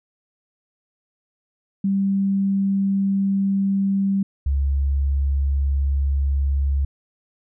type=tone pair in turn; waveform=sine; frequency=196 / 69.3 Hz; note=G3 / C#2; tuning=0 / 0 cents; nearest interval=octave + tritone; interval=1800 cents; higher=first; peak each=-17 dBFS; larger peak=neither; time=1.84-4.23 / 4.46-6.85 s; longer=neither; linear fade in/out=5 ms; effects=none